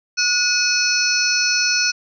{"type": "tone cluster", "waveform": "sine", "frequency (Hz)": [1457, 2530, 4310, 5360, 5980], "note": ["F#6", "D#7", "C#8", "E8", "F#8"], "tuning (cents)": [-27, 28, -49, 28, 17], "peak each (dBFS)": -22, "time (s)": [0.17, 1.92], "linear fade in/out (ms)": 20, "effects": []}